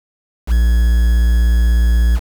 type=tone with quantisation; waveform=triangle; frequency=58.27 Hz; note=A#1; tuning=in tune; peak=-7 dBFS; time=0.47-2.2 s; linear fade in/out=50 ms; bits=5; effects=none